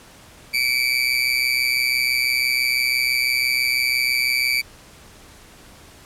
30% pulse tone with amplitude modulation, 2307 Hz, D7, 31 cents flat, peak -12 dBFS, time 0.53-4.62 s, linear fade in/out 20 ms, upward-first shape sine, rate 126 Hz, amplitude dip 75%, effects pink hiss -46 dBFS RMS until 6.05 s + low-pass 12000 Hz 12 dB/octave

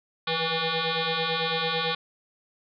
sine tone with frequency modulation, 1458 Hz, F#6, 26 cents flat, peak -24 dBFS, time 0.27-1.95 s, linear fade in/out 5 ms, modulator 325 Hz, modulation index 7.9, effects none

